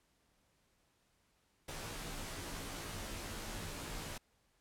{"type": "noise with comb filter", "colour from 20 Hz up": "pink", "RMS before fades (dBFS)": -44, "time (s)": [1.68, 4.18], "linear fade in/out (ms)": 5, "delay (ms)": 16, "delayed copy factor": -0.85, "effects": ["pink hiss -75 dBFS RMS until 4.6 s", "low-pass 12000 Hz 12 dB/octave"]}